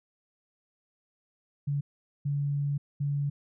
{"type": "tone bursts at uneven times", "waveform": "sine", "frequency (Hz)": 142.8, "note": "D3", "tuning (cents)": -48, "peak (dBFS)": -26, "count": 3, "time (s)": [[1.67, 1.81], [2.25, 2.78], [3, 3.3]], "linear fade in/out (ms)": 10, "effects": []}